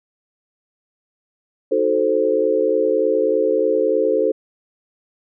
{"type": "chord", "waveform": "sine", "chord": "D# diminished seventh", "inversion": "none", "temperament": "equal", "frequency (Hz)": [311.1, 370, 440, 523.3], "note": ["D#4", "F#4", "A4", "C5"], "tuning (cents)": [0, 0, 0, 0], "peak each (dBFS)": [-24, -23, -18, -19], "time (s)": [1.71, 4.32], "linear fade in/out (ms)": 10, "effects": []}